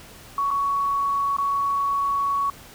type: tone with dropouts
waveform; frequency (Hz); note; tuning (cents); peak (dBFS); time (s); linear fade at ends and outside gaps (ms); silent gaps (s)
sine; 1118; C#6; +14; -20; 0.38-2.5; 2; 0.506-0.511 / 1.367-1.384
effects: pink hiss -45 dBFS RMS until 2.74 s